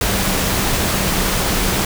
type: tone in noise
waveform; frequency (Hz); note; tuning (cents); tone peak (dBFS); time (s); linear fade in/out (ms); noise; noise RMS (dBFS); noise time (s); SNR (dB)
sine; 191.2; G3; -43; -26; 0.01-1.85; 2; pink; -18; 0.01-1.85; -11
effects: none